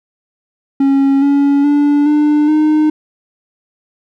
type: tone with pitch steps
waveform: triangle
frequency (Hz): 274.3 / 282 / 289.9 / 298.1 / 306.5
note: C#4 / C#4 / D4 / D4 / D#4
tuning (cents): -18 / +30 / -22 / +26 / -26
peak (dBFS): -6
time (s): 0.8-2.9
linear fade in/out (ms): 5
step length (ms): 420
effects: none